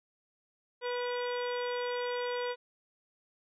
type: harmonic tone with a mistuned harmonic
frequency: 490 Hz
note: B4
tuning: 14 cents flat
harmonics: 1 / 2 / 3 / 4 / 5 / 6 / 7 / 8 / 9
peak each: -33 / -39 / -43 / -45 / -47 / -49 / -50 / -51 / -52 dBFS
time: 0.81-2.56 s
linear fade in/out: 50 ms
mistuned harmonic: 8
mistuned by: -68 cents
effects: none